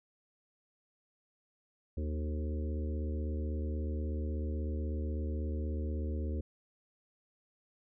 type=harmonic tone with a mistuned harmonic; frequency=76.3 Hz; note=D#2; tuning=33 cents flat; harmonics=1 / 3 / 4 / 5 / 6 / 7; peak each=-33 / -43 / -45 / -47 / -49 / -50 dBFS; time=1.97-6.41 s; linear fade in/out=5 ms; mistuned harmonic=6; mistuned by=-30 cents; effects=none